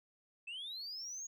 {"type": "linear sweep", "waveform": "sine", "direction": "up", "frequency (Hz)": [2574, 6710], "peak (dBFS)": -40, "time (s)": [0.47, 1.27], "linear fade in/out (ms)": 10, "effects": ["tanh soft clip ceiling -40 dBFS"]}